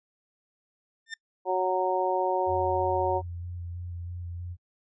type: tone with exponential growth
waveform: sawtooth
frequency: 1800 Hz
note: A6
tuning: 39 cents sharp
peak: -27 dBFS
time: 1.06-1.14 s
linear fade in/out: 5 ms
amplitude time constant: 16 ms
type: harmonic tone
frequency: 185 Hz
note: F#3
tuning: in tune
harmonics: 2 / 3 / 4 / 5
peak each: -29 / -29 / -29 / -29 dBFS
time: 1.45-3.22 s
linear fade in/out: 50 ms
type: tone with vibrato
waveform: sine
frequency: 87.31 Hz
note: F2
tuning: in tune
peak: -34 dBFS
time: 2.46-4.57 s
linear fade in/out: 50 ms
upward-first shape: square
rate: 3.1 Hz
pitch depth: 17 cents each way
effects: noise-tail reverb RT60 0.1 s tail -25 dB re dry + resampled to 16000 Hz